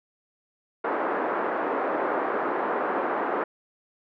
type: band-pass noise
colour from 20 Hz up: pink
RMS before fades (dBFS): -27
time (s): 0.84-3.44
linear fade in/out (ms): 5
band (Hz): 320 to 1500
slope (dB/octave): 24
effects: none